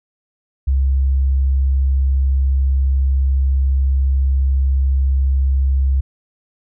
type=tone; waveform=sine; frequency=67.1 Hz; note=C2; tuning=44 cents sharp; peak=-12 dBFS; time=0.67-6.01 s; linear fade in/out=10 ms; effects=none